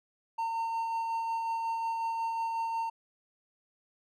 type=tone with tremolo; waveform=triangle; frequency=911 Hz; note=A#5; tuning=40 cents flat; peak=-27 dBFS; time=0.38-2.9 s; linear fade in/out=10 ms; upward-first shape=sine; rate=5.5 Hz; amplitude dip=25%; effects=none